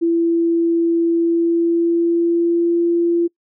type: tone with pitch glide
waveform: sine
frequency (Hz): 335.5 to 341.4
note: E4 to F4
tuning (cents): +31 to -39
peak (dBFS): -13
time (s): 0.01-3.28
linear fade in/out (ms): 20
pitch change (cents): +30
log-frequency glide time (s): 1.12-2.81
effects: noise-tail reverb RT60 0.1 s tail -25 dB re dry